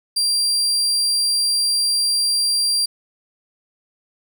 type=tone; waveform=35% pulse; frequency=4740 Hz; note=D8; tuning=15 cents sharp; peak=-15 dBFS; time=0.16-2.86 s; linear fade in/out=10 ms; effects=none